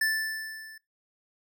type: tone with level ramp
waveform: square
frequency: 1760 Hz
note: A6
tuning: in tune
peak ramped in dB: -23 to -46 dBFS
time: 0.01-0.78 s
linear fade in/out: 5 ms
effects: noise-tail reverb RT60 0.2 s tail -22 dB re dry